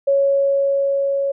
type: tone with level ramp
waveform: sine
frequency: 554.4 Hz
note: C#5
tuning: in tune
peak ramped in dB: -12 to -17 dBFS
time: 0.07-1.32 s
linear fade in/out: 10 ms
effects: none